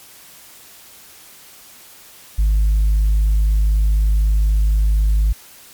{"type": "tone with tanh clipping", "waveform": "triangle", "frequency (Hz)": 52, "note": "G#1", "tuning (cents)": 3, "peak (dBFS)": -12, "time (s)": [2.38, 5.33], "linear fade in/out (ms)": 10, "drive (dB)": 6, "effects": ["white hiss -43 dBFS RMS until 5.73 s", "MP3 96 kbps"]}